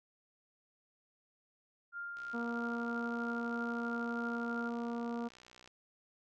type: tone with tremolo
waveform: sine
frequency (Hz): 1400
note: F6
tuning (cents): +4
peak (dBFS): -39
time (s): 1.92-4.72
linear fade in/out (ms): 50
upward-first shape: triangle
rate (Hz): 3.1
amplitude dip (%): 30
type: click train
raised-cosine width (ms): 0.2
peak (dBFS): -39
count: 218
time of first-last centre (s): 2.17-5.676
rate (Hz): 61.9
type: harmonic tone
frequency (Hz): 235.4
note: A#3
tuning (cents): +17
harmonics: 1 / 2 / 3 / 4 / 5 / 6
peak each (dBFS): -37 / -43 / -47 / -49 / -51 / -53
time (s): 2.33-5.29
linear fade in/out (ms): 20
effects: none